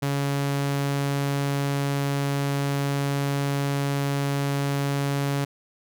sawtooth tone, 140.5 Hz, C#3, 24 cents sharp, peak -19 dBFS, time 0.02-5.45 s, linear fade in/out 10 ms, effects none

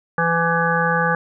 harmonic tone, 167.5 Hz, E3, 28 cents sharp, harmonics 1 / 3 / 5 / 7 / 9 / 10, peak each -23 / -23 / -23 / -23 / -23 / -23 dBFS, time 0.18-1.15 s, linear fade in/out 2 ms, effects none

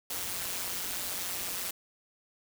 white noise with amplitude modulation, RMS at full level -32 dBFS, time 0.1-1.71 s, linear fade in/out 5 ms, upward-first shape sine, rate 182 Hz, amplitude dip 75%, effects none

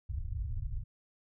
pink low-pass noise, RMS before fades -36 dBFS, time 0.09-0.84 s, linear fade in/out 10 ms, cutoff 120 Hz, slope 48 dB/octave, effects none

